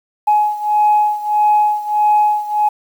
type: beating tone pair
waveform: sine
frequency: 841 / 842.6 Hz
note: G#5 / G#5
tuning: +22 / +25 cents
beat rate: 1.6 Hz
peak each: -12 / -15 dBFS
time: 0.27-2.69 s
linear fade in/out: 10 ms
effects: tanh soft clip ceiling -5 dBFS + 7-bit